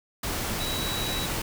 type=tone in noise; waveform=sine; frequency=3900 Hz; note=B7; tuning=23 cents flat; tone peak=-32 dBFS; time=0.6-1.26 s; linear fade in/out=5 ms; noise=pink; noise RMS=-30 dBFS; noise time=0.23-1.42 s; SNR=-5 dB; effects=none